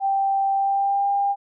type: tone with pitch glide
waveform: sine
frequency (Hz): 784 to 800.5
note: G5 to G5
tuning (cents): 0 to +36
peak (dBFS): -18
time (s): 0-1.36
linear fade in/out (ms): 50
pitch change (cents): +36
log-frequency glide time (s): 0.54-1.09
effects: none